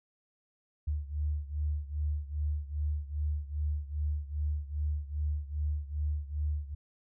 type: beating tone pair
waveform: sine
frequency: 73.7 / 76.2 Hz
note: D2 / D#2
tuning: +7 / -36 cents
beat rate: 2.5 Hz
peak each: -32 / -35 dBFS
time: 0.87-6.75 s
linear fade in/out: 10 ms
effects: none